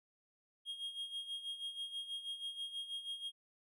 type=tone with tremolo; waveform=triangle; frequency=3253 Hz; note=G#7; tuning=37 cents flat; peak=-37 dBFS; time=0.65-3.32 s; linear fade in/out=50 ms; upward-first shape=sine; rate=6.2 Hz; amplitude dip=70%; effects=none